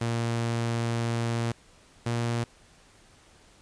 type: tone pair in turn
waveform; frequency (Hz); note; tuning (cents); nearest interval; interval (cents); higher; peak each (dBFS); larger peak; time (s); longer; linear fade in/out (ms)
sawtooth; 116.54 / 117.83; A#2 / A#2; 0 / +19; unison; 19; second; -22; neither; 0.01-1.52 / 2.06-2.44; first; 5
effects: pink hiss -57 dBFS RMS until 3.61 s + resampled to 22050 Hz